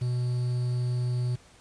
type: tone with quantisation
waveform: triangle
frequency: 123.47 Hz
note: B2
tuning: in tune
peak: -23 dBFS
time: 0.01-1.36 s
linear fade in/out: 10 ms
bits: 8
effects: pink hiss -56 dBFS RMS until 1.6 s + resampled to 22050 Hz